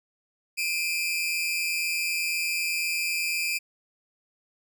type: tone pair together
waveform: sawtooth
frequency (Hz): 2382 / 2550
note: D7 / D#7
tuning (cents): +24 / +42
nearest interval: minor second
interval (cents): 118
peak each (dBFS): -24 / -27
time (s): 0.57-3.59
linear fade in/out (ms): 20
effects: none